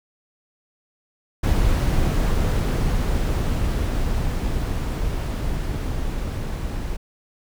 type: noise with level ramp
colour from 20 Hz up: brown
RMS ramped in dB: -18 to -27 dBFS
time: 1.43-6.97 s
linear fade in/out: 10 ms
effects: none